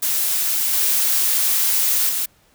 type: noise with level steps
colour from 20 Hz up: blue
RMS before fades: -20 / -18 / -22 dBFS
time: 0.02-2.26 s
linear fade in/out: 10 ms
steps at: 0.73 / 2.09 s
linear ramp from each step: 5 ms
effects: pink hiss -57 dBFS RMS until 2.54 s